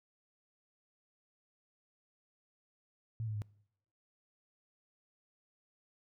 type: tone with pitch steps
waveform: sine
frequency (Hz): 112.9 / 107.7 / 104.7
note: A2 / A2 / G#2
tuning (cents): +45 / -37 / +15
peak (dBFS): -35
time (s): 3.2-3.419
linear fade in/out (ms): 0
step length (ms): 73
effects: noise-tail reverb RT60 0.7 s tail -22 dB re dry